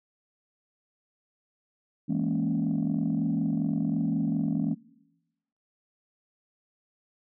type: chord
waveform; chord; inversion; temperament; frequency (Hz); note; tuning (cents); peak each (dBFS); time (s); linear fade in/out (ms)
sine; A# half-diminished seventh; second; equal; 164.81 / 207.7 / 233.1 / 277.2; E3 / G#3 / A#3 / C#4; 0 / 0 / 0 / 0; -29; 2.08-4.75; 20
effects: noise-tail reverb RT60 1.0 s tail -22 dB re dry + tanh soft clip ceiling -19 dBFS